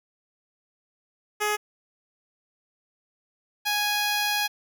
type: tone pair in turn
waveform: 10% pulse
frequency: 420 / 829.9 Hz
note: G#4 / G#5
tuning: +19 / -1 cents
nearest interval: octave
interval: 1180 cents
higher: second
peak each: -15 dBFS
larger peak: neither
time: 1.4-1.57 / 3.65-4.48 s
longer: second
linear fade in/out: 20 ms
effects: none